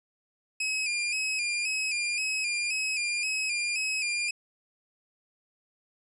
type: tone with vibrato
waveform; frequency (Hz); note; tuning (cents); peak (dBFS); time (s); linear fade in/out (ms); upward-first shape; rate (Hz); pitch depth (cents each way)
sawtooth; 2478; D#7; -8; -24; 0.6-4.31; 5; square; 1.9; 54
effects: resampled to 24000 Hz